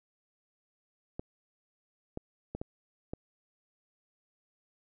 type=clicks; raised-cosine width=2 ms; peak=-23 dBFS; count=5; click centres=1.195 / 2.174 / 2.55 / 2.615 / 3.135 s; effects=none